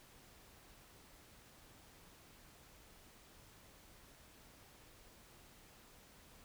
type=silence; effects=pink hiss -62 dBFS RMS until 6.44 s